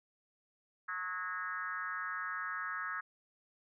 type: tone with frequency modulation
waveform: sine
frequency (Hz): 1465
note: F#6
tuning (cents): -18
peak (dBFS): -36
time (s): 0.88-3.01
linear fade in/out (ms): 10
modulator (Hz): 185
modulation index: 1.8
effects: none